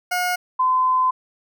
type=tone pair in turn; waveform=20% pulse / sine; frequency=720 / 1023.8 Hz; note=F#5 / C6; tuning=-47 / -38 cents; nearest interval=tritone; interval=609 cents; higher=second; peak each=-15 dBFS; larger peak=neither; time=0.11-0.36 / 0.59-1.11 s; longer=second; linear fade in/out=10 ms; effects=none